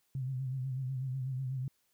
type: tone with vibrato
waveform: sine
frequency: 130.81 Hz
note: C3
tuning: in tune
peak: -33 dBFS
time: 0.15-1.68 s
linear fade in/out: 2 ms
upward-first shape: sine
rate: 8.1 Hz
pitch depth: 63 cents each way
effects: white hiss -75 dBFS RMS until 1.93 s